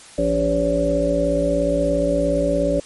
harmonic tone with a mistuned harmonic, 57 Hz, A#1, 38 cents flat, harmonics 1 / 3 / 5 / 7 / 9 / 10, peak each -26 / -26 / -23 / -28 / -25 / -19 dBFS, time 0.18-2.8 s, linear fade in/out 5 ms, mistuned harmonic 3, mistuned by +21 cents, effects white hiss -43 dBFS RMS until 2.85 s + MP3 48 kbps

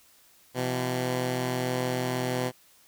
10% pulse tone pair together, 126.44 / 169.1 Hz, B2 / E3, +41 / +44 cents, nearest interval perfect fourth, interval 503 cents, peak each -19 / -28 dBFS, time 0.54-2.52 s, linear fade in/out 50 ms, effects white hiss -59 dBFS RMS until 2.87 s

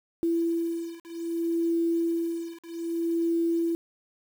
sine beating tone pair, 334.5 / 335.13 Hz, E4 / E4, +25 / +29 cents, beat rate 0.63 Hz, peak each -28 dBFS, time 0.23-3.75 s, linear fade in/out 0 ms, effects 8-bit

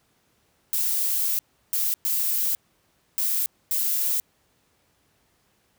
violet noise bursts at uneven times, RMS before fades -24 dBFS, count 5, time 0.73-1.39 / 1.73-1.94 / 2.05-2.55 / 3.18-3.46 / 3.71-4.2 s, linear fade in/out 0 ms, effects pink hiss -66 dBFS RMS until 5.78 s + high-pass 60 Hz 12 dB/octave

